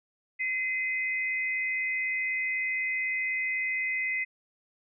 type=tone pair together; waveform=sine; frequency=2049 / 2517 Hz; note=C7 / D#7; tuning=-37 / +19 cents; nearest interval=major third; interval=356 cents; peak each=-28 / -34 dBFS; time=0.39-4.25 s; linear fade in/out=20 ms; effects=none